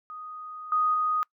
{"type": "tone with level steps", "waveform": "sine", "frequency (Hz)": 1244.5, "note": "D#6", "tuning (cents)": 0, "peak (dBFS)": [-37, -21, -23], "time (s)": [0.1, 1.23], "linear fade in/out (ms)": 0, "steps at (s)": [0.72, 0.94], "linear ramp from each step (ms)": 2, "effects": ["noise-tail reverb RT60 0.1 s tail -25 dB re dry"]}